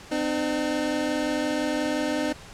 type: tone pair together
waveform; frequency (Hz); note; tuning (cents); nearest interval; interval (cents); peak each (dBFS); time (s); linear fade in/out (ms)
25% pulse; 256.6 / 302.3; C4 / D#4; -34 / -50; minor third; 284; -25 / -22; 0.11-2.33; 10
effects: pink hiss -45 dBFS RMS until 2.53 s + low-pass 8000 Hz 12 dB/octave